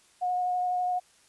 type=tone with vibrato; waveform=sine; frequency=724 Hz; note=F#5; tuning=38 cents flat; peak=-25 dBFS; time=0.21-1 s; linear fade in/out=20 ms; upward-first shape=sine; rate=12 Hz; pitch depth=10 cents each way; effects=white hiss -61 dBFS RMS until 1.28 s + resampled to 24000 Hz